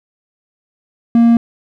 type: tone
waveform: triangle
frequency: 233.1 Hz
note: A#3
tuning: in tune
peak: -4 dBFS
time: 1.15-1.37 s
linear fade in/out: 2 ms
effects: none